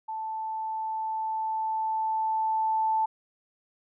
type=tone with level ramp; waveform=sine; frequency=880 Hz; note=A5; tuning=in tune; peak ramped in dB=-31 to -22 dBFS; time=0.08-3.06 s; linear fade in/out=10 ms; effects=none